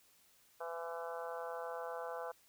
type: harmonic tone with a mistuned harmonic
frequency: 167.5 Hz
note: E3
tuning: 28 cents sharp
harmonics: 3 / 4 / 5 / 6 / 7 / 8 / 9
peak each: -44 / -46 / -48 / -50 / -51 / -52 / -53 dBFS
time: 0.6-2.32 s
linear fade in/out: 10 ms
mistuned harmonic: 6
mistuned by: +15 cents
effects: white hiss -68 dBFS RMS until 2.48 s